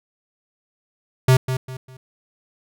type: tone with echo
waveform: square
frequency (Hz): 129.5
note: C3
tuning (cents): -17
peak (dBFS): -11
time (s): 1.28-1.37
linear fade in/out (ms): 5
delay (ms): 200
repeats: 3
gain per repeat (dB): -10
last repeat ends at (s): 1.97
effects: none